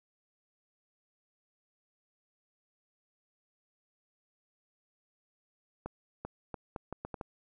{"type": "accelerating click train", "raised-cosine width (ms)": 1, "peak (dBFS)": -24, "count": 8, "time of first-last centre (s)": [5.86, 7.212], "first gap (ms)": 390, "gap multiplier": 0.75, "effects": []}